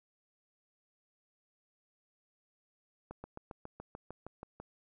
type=slowing click train; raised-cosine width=1 ms; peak=-30 dBFS; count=11; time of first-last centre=3.11-4.6 s; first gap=130 ms; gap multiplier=1.03; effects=none